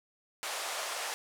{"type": "band-pass noise", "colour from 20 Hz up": "pink", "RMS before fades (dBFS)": -37, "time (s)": [0.43, 1.14], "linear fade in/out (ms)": 0, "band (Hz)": [570, 11000], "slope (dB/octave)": 24, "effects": []}